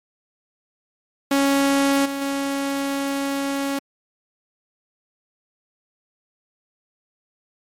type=tone with level steps; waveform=sawtooth; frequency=277.2 Hz; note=C#4; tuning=in tune; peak=-12 / -21 / -18 dBFS; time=1.31-3.79 s; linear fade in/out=5 ms; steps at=2.05 / 2.21 s; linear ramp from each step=10 ms; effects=MP3 64 kbps